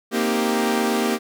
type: chord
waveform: sawtooth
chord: C minor seventh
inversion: third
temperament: equal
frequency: 233.1 / 261.6 / 311.1 / 392 Hz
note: Bb3 / C4 / Eb4 / G4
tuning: 0 / 0 / 0 / 0 cents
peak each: -18 / -24 / -24 / -20 dBFS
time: 0.11-1.19 s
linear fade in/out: 50 ms
effects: none